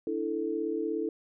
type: chord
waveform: sine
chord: D suspended second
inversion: none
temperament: just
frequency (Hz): 293.7 / 330.4 / 440.5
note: D4 / E4 / A4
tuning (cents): 0 / +4 / +2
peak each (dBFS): -36 / -32 / -32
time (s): 0.07-1.09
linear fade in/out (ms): 2
effects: none